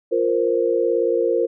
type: chord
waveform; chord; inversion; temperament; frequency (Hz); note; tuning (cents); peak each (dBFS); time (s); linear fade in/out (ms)
sine; F suspended fourth; none; just; 349.2 / 465.6 / 523.8; F4 / Bb4 / C5; 0 / -2 / +2; -22 / -19 / -22; 0.11-1.47; 20
effects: none